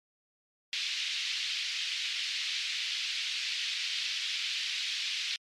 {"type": "band-pass noise", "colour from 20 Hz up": "pink", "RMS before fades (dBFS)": -34, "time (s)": [0.73, 5.36], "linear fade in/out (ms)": 0, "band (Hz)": [2500, 4700], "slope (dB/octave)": 24, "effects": ["MP3 64 kbps"]}